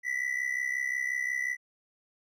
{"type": "ring-modulated tone", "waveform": "triangle", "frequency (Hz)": 1975.5, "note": "B6", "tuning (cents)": 0, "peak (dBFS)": -24, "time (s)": [0.03, 1.57], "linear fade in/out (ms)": 50, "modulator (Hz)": 32.8, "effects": []}